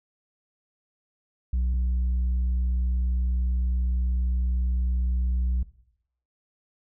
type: tone pair in turn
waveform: sine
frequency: 61.74 / 61.74 Hz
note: B1 / B1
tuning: 0 / 0 cents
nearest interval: unison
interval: 0 cents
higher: neither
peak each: -19 dBFS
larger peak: neither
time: 1.53-1.74 / 1.74-5.63 s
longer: second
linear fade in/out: 5 ms
effects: noise-tail reverb RT60 0.7 s tail -18 dB re dry + tanh soft clip ceiling -21 dBFS